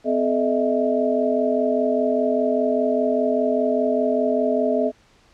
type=tone cluster; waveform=sine; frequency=255 / 431 / 611 / 656 Hz; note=C4 / A4 / D#5 / E5; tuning=-44 / -36 / -32 / -9 cents; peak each=-23 dBFS; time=0.04-4.92 s; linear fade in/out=50 ms; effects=pink hiss -56 dBFS RMS until 5.33 s + low-pass 6000 Hz 12 dB/octave